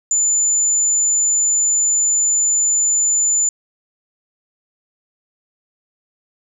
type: tone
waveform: sine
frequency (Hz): 7040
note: A8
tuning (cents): 0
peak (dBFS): -13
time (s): 0.11-3.49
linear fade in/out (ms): 2
effects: 8-bit